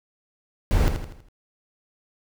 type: noise with echo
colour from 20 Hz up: brown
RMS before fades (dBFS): -18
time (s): 0.71-0.88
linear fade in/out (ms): 0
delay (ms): 81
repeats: 5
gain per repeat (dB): -7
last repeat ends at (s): 1.285
effects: none